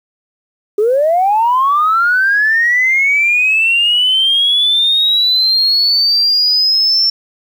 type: linear sweep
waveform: sine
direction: up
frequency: 400 to 5420 Hz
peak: -8 dBFS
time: 0.78-7.1 s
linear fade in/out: 5 ms
effects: tanh soft clip ceiling -4 dBFS + 7-bit